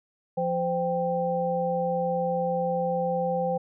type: tone cluster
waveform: sine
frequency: 174.2 / 516 / 785 Hz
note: F3 / C5 / G5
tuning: -4 / -24 / +2 cents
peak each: -31 / -26 / -29 dBFS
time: 0.37-3.58 s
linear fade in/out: 10 ms
effects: none